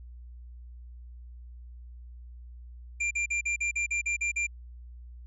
square tone bursts, 2380 Hz, D7, 22 cents sharp, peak -27 dBFS, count 10, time 3-4.469 s, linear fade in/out 10 ms, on 110 ms, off 41 ms, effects added 60 Hz sine -43 dBFS peak until 5.26 s + resampled to 24000 Hz

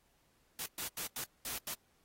white noise bursts at uneven times, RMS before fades -40 dBFS, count 6, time 0.59-0.66 / 0.78-0.88 / 0.97-1.07 / 1.16-1.24 / 1.45-1.58 / 1.67-1.74 s, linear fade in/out 2 ms, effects pink hiss -73 dBFS RMS until 2.04 s + AAC 48 kbps

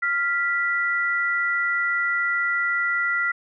sine tone pair together, 1393 / 1968.1 Hz, F6 / B6, -5 / -7 cents, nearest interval tritone, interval 598 cents, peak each -23 dBFS, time 0.02-3.32 s, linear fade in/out 10 ms, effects none

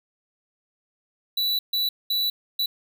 square tone bursts at uneven times, 3951 Hz, B7, in tune, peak -22 dBFS, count 4, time 1.37-1.59 / 1.73-1.89 / 2.1-2.3 / 2.59-2.66 s, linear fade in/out 5 ms, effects none

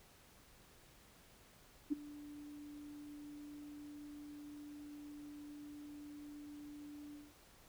sine tone with ADSR envelope, 293.7 Hz, D4, in tune, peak -30 dBFS, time 1.9-7.34 s, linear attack 25 ms, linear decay 14 ms, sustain -19 dB, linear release 200 ms, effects pink hiss -64 dBFS RMS until 7.68 s

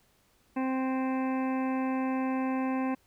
harmonic tone, 261.6 Hz, C4, in tune, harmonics 1 / 2 / 3 / 4 / 6 / 7 / 8 / 9 / 10, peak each -28 / -38 / -37 / -39 / -47 / -49 / -49 / -52 / -47 dBFS, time 0.56-2.95 s, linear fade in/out 10 ms, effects pink hiss -67 dBFS RMS until 3.06 s

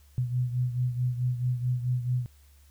sine beating tone pair, 123.8 / 128.4 Hz, B2 / C3, +5 / -32 cents, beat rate 4.6 Hz, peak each -26 / -32 dBFS, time 0.18-2.26 s, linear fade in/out 0 ms, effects added 71 Hz sine -54 dBFS peak until 2.7 s + white hiss -64 dBFS RMS until 2.7 s

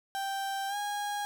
35% pulse tone with pitch glide, 784 to 821.1 Hz, G5 to G#5, 0 to -20 cents, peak -30 dBFS, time 0.15-1.25 s, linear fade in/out 0 ms, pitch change +80 cents, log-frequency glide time 0.68-0.76 s, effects none

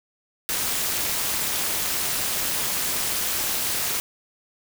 white noise with amplitude modulation, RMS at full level -22 dBFS, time 0.49-4 s, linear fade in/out 0 ms, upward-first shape sine, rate 261 Hz, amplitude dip 75%, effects none

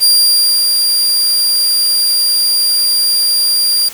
sawtooth tone with ADSR envelope, 4770 Hz, D8, 26 cents sharp, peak -3 dBFS, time 0-3.89 s, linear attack 34 ms, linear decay 590 ms, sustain -4 dB, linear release 9 ms, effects white hiss -31 dBFS RMS until 3.93 s

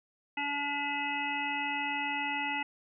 harmonic tone, 286.6 Hz, D4, 42 cents flat, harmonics 1 / 3 / 5 / 7 / 9 / 10, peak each -41 / -35 / -43 / -36 / -36 / -43 dBFS, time 0.37-2.63 s, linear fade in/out 5 ms, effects none

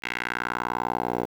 10% pulse tone with band-pass filter sweep, 60.2 Hz, B1, 44 cents flat, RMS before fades -29 dBFS, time 0.02-1.26 s, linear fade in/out 20 ms, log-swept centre 2300 to 560 Hz, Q 2.4, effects 8-bit

